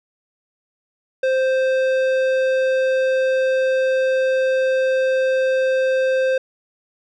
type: tone with low-pass filter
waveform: square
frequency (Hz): 523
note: C5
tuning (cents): -1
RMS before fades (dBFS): -18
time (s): 1.23-6.38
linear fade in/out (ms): 5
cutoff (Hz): 2800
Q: 0.55
effects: none